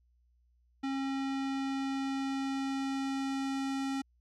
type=tone with low-pass filter sweep; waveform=square; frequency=270.8 Hz; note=C#4; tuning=40 cents flat; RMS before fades=-34 dBFS; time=0.83-4.02 s; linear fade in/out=10 ms; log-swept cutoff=4200 to 7600 Hz; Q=0.77; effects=added 60 Hz sine -66 dBFS peak until 4.2 s